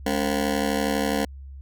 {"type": "ring-modulated tone", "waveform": "20% pulse", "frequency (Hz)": 246.2, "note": "B3", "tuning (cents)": -5, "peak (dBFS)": -14, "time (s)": [0.06, 1.25], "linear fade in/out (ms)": 5, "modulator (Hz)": 36.1, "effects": ["added 68 Hz sine -37 dBFS peak until 1.61 s", "Opus 48 kbps"]}